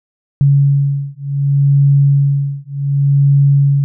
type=beating tone pair; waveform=sine; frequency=140 / 140.67 Hz; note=C#3 / C#3; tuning=+18 / +26 cents; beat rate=0.67 Hz; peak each=-12 dBFS; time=0.41-3.84 s; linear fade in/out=0 ms; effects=none